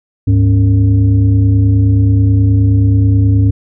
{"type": "tone with frequency modulation", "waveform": "sine", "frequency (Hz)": 102.7, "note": "G#2", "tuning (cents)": -19, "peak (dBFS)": -6, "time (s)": [0.27, 3.51], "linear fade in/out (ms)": 10, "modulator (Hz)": 176, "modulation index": 0.66, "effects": []}